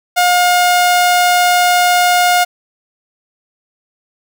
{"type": "tone", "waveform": "sawtooth", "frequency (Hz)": 714, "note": "F5", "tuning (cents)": 38, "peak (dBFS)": -5, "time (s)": [0.16, 2.45], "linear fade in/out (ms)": 20, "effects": []}